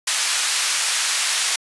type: band-pass noise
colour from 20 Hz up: white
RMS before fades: -21 dBFS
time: 0.07-1.56 s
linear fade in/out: 5 ms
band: 1200 to 8400 Hz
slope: 12 dB/octave
effects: resampled to 24000 Hz